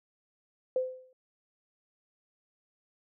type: tone with exponential decay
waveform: sine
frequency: 513 Hz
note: C5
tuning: 34 cents flat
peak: -23 dBFS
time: 0.76-1.13 s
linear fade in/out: 2 ms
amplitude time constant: 80 ms
effects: none